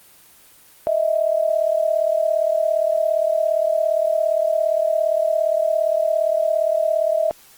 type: tone pair together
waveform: sine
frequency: 622.3 / 659.7 Hz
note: D#5 / E5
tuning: 0 / +1 cents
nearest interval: minor second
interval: 101 cents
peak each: -19 dBFS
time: 0.87-7.31 s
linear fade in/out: 0 ms
effects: white hiss -49 dBFS RMS until 7.57 s + Opus 24 kbps

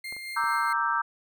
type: tone with tremolo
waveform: 35% pulse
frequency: 2110 Hz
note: C7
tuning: 14 cents sharp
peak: -32 dBFS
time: 0.04-0.73 s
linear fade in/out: 5 ms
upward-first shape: sine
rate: 4.6 Hz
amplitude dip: 35%
type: clicks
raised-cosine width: 1 ms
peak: -32 / -35 / -34 dBFS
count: 3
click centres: 0.125 / 0.166 / 0.44 s
type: chord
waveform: sine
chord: E half-diminished seventh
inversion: second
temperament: equal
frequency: 932.3 / 1174.7 / 1318.5 / 1568 Hz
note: Bb5 / D6 / E6 / G6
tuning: 0 / 0 / 0 / 0 cents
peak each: -29 dBFS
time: 0.36-1.02 s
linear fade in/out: 10 ms
effects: none

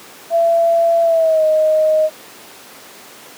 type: tone with pitch glide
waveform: sine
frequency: 672 to 623.4 Hz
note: E5 to D#5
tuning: +33 to +3 cents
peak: -10 dBFS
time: 0.3-2.1 s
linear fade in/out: 50 ms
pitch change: -130 cents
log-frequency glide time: 1.03-1.45 s
effects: pink hiss -38 dBFS RMS until 3.37 s + high-pass 300 Hz 12 dB/octave

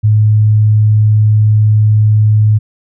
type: tone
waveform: sine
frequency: 107 Hz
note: A2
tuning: 48 cents flat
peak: -5 dBFS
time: 0.03-2.59 s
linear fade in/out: 20 ms
effects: none

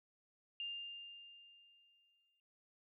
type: tone with exponential decay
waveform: sine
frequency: 2802 Hz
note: F7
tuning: 5 cents sharp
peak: -39 dBFS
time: 0.6-2.4 s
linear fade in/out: 1 ms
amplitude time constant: 390 ms
effects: noise-tail reverb RT60 0.3 s tail -18 dB re dry

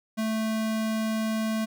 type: tone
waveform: square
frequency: 220 Hz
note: A3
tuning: in tune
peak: -26 dBFS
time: 0.17-1.66 s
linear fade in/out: 20 ms
effects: none

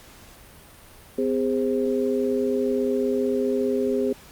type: tone cluster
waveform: sine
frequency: 254.5 / 408.7 / 524 Hz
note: C4 / G#4 / C5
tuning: -48 / -28 / +2 cents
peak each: -25 / -23 / -28 dBFS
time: 1.18-4.13 s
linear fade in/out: 5 ms
effects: pink hiss -48 dBFS RMS until 4.31 s + Opus 48 kbps

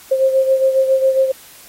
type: beating tone pair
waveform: sine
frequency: 529 / 536.3 Hz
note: C5 / C5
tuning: +19 / +43 cents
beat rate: 7.3 Hz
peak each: -12 / -19 dBFS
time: 0.11-1.32 s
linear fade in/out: 10 ms
effects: white hiss -42 dBFS RMS until 1.68 s + AAC 48 kbps

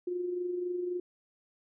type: tone with amplitude modulation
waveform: sine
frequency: 356.7 Hz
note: F4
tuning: 37 cents sharp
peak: -29 dBFS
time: 0.07-1 s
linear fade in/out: 5 ms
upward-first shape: sine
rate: 23.8 Hz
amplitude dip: 45%
effects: none

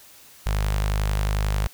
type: tone with notch filter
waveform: sawtooth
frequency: 51.2 Hz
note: G#1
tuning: 24 cents flat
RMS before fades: -23 dBFS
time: 0.46-1.67 s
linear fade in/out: 0 ms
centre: 290 Hz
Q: 0.6
effects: white hiss -49 dBFS RMS until 1.73 s

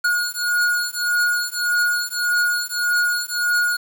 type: beating tone pair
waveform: square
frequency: 1441 / 1442.7 Hz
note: F#6 / F#6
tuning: -46 / -44 cents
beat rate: 1.7 Hz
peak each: -22 dBFS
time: 0.04-3.77 s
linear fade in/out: 10 ms
effects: 7-bit

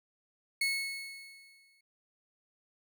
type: tone with exponential decay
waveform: 30% pulse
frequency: 2194 Hz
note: C#7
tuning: 18 cents flat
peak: -24 dBFS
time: 0.61-1.81 s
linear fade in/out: 5 ms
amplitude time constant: 260 ms
effects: none

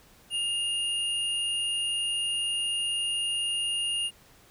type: tone pair together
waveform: sine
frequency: 2828 / 9542 Hz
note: F7 / D9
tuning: +21 / +26 cents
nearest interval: octave + major sixth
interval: 2105 cents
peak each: -27 / -34 dBFS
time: 0.3-4.11 s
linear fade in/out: 50 ms
effects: pink hiss -57 dBFS RMS until 4.5 s

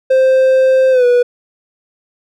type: tone with pitch glide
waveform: triangle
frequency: 523.3 to 488.3 Hz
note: C5 to B4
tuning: 0 to -20 cents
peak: -5 dBFS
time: 0.1-1.23 s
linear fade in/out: 10 ms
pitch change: -120 cents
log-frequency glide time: 0.91-1.05 s
effects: none

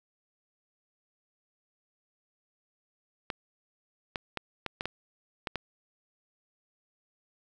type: clicks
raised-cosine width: 0.3 ms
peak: -16 dBFS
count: 8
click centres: 3.302 / 4.158 / 4.373 / 4.663 / 4.809 / 4.856 / 5.472 / 5.557 s
effects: 8-bit

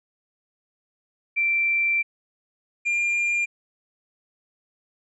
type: tone pair in turn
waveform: sine / triangle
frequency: 2349 / 2398 Hz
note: D7 / D7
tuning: 0 / +36 cents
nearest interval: unison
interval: 36 cents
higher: second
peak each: -19 dBFS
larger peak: neither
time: 1.36-2.03 / 2.85-3.46 s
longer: first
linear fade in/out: 20 ms
effects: resampled to 22050 Hz

